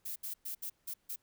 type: noise bursts at uneven times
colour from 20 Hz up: violet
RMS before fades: -40 dBFS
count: 6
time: 0.05-0.16 / 0.23-0.34 / 0.45-0.55 / 0.62-0.7 / 0.87-0.94 / 1.09-1.16 s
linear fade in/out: 10 ms
effects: pink hiss -75 dBFS RMS until 1.22 s